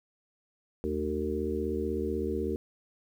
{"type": "harmonic tone with a mistuned harmonic", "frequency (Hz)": 76.1, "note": "D#2", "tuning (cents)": -38, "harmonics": [1, 3, 4, 5, 6], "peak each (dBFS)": [-36, -36, -36, -33, -35], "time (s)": [0.84, 2.56], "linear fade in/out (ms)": 0, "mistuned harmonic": 3, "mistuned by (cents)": -66, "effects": ["10-bit"]}